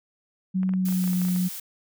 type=tone with pitch glide; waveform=sine; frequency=187.1 to 181.14 Hz; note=F#3 to F#3; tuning=+20 to -36 cents; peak=-21 dBFS; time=0.54-1.49 s; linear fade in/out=20 ms; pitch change=-56 cents; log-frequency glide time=0.73-1.14 s
type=clicks; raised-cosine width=0.5 ms; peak=-27 dBFS; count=12; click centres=0.632 / 0.692 / 0.737 / 0.886 / 0.925 / 1.04 / 1.077 / 1.133 / 1.217 / 1.251 / 1.285 / 1.362 s
type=noise; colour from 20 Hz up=blue; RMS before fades=-36 dBFS; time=0.85-1.6 s; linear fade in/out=5 ms
effects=none